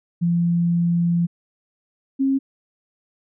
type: tone pair in turn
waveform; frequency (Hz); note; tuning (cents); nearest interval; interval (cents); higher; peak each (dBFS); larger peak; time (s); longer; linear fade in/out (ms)
sine; 171.4 / 270.2; F3 / C#4; -32 / -44; minor sixth; 788; second; -16; neither; 0.21-1.27 / 2.19-2.39; first; 20
effects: none